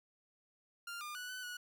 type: tone with pitch steps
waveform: sawtooth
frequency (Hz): 1396 / 1205 / 1477 / 1504 / 1464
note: F6 / D6 / F#6 / F#6 / F#6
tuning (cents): -1 / +44 / -3 / +28 / -19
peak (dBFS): -39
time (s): 0.87-1.57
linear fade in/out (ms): 5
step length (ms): 140
effects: none